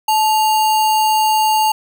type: tone with sample-and-hold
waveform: sine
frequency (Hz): 868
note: A5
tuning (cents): -24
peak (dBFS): -11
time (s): 0.08-1.72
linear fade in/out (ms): 5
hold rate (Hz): 3675
effects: none